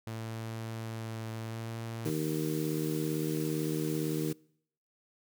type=tone with pitch glide; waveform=sawtooth; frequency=112.4 to 114.3 Hz; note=A2 to A#2; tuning=+37 to -34 cents; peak=-33 dBFS; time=0.07-2.1 s; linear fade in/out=0 ms; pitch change=+29 cents; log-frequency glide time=1.39-1.77 s
type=noise; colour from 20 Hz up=white; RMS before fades=-45 dBFS; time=2.05-4.33 s; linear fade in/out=5 ms
type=harmonic tone; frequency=77.78 Hz; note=D#2; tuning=in tune; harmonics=2 / 3 / 4 / 5 / 6; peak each=-34 / -42 / -34 / -38 / -39 dBFS; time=2.05-4.33 s; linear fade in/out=10 ms
effects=noise-tail reverb RT60 0.7 s tail -25 dB re dry